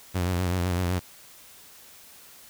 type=tone with vibrato; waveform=sawtooth; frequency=89.8 Hz; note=F2; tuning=49 cents sharp; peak=-20 dBFS; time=0.14-1 s; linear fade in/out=20 ms; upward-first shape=sine; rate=7.9 Hz; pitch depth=59 cents each way; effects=white hiss -50 dBFS RMS until 2.49 s